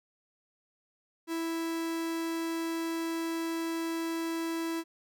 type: tone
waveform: 45% pulse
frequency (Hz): 329.6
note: E4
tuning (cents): 0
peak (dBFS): -31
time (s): 1.27-4.84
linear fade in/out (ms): 50
effects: none